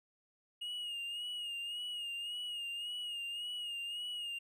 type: tone with vibrato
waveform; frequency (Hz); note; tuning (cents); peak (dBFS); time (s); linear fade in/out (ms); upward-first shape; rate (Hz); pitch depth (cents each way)
triangle; 2862; F7; +42; -37; 0.61-4.39; 10; sine; 1.8; 46
effects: none